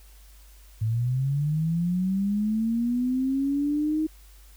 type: linear sweep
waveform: sine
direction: up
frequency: 107.1 to 315.7 Hz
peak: -22 dBFS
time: 0.81-4.07 s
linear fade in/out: 10 ms
effects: added 50 Hz sine -48 dBFS peak until 4.56 s + white hiss -57 dBFS RMS until 4.56 s